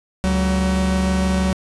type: tone pair together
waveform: 45% pulse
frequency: 71.5 / 188.25 Hz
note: D2 / F#3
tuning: -46 / +30 cents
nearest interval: octave + perfect fourth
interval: 1676 cents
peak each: -21 / -18 dBFS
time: 0.24-1.53 s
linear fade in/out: 0 ms
effects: resampled to 24000 Hz + 7-bit